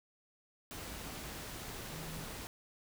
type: tone in noise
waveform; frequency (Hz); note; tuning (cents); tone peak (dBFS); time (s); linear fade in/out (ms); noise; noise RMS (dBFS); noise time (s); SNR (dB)
sine; 160.2; E3; -49; -45; 1.93-2.24; 0; pink; -45; 0.71-2.47; -3
effects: none